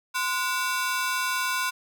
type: ring-modulated tone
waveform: sawtooth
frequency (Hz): 1244.5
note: D#6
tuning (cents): 0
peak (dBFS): -18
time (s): 0.14-1.71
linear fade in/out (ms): 20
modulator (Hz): 212
effects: none